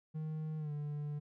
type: tone with pitch glide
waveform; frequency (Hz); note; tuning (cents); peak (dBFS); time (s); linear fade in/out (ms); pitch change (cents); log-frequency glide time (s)
triangle; 156 to 147.5; D#3 to D3; +5 to +8; -35; 0.14-1.2; 20; -97; 0.58-0.71
effects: none